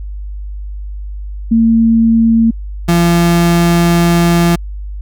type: tone pair in turn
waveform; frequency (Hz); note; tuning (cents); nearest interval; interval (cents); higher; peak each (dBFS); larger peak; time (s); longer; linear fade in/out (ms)
sine / 35% pulse; 227.2 / 170.94; A#3 / F3; -44 / -37; perfect fourth; 493; first; -6; neither; 1.51-2.51 / 2.88-4.56; second; 10
effects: added 50 Hz sine -21 dBFS peak until 5.01 s